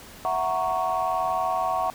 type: chord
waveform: sine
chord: F# dominant seventh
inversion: third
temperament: equal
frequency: 659.3 / 740 / 932.3 / 1108.7 Hz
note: E5 / F#5 / A#5 / C#6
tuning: 0 / 0 / 0 / 0 cents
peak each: -29 / -25 / -30 / -27 dBFS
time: 0.25-1.9 s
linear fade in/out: 0 ms
effects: tanh soft clip ceiling -15 dBFS + pink hiss -45 dBFS RMS until 1.94 s